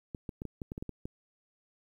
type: clicks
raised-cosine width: 3 ms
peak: -25 dBFS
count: 10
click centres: 0.148 / 0.292 / 0.419 / 0.453 / 0.618 / 0.719 / 0.779 / 0.825 / 0.893 / 1.055 s
effects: 10-bit